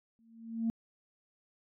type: tone with exponential growth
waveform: sine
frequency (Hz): 227.5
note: A#3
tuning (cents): -42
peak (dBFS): -25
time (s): 0.19-0.7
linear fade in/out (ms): 0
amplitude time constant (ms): 110
effects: tanh soft clip ceiling -24 dBFS